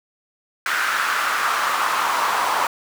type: noise with high-pass filter sweep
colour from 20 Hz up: brown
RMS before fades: -21 dBFS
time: 0.66-2.67 s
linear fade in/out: 2 ms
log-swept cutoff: 1500 to 960 Hz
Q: 3.3
effects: none